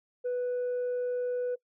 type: tone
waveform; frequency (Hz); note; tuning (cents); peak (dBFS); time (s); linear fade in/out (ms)
sine; 493.9; B4; 0; -26; 0.24-1.56; 20
effects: noise-tail reverb RT60 0.1 s tail -23 dB re dry + tanh soft clip ceiling -27 dBFS